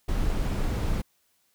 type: noise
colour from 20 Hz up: brown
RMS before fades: -26 dBFS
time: 0.08-1.02 s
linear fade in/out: 10 ms
effects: white hiss -69 dBFS RMS until 1.54 s